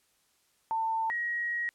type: tone pair in turn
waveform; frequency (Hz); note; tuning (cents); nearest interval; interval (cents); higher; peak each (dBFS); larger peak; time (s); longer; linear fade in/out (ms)
sine; 895 / 1896.4; A5 / A#6; +29 / +29; octave + minor second; 1300; second; -27 / -29; first; 0.71-1.1 / 1.1-1.69; second; 0
effects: white hiss -70 dBFS RMS until 1.74 s + low-pass 12000 Hz 12 dB/octave